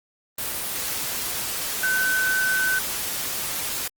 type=tone in noise; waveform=sine; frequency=1520 Hz; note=F#6; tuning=46 cents sharp; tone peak=-20 dBFS; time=1.83-2.79 s; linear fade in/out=5 ms; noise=white; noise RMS=-28 dBFS; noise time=0.38-3.88 s; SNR=+5 dB; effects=Opus 24 kbps